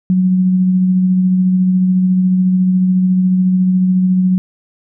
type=tone with tremolo; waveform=sine; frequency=184.6 Hz; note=F#3; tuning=4 cents flat; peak=-8 dBFS; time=0.1-4.38 s; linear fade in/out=0 ms; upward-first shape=sine; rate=14 Hz; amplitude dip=25%; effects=none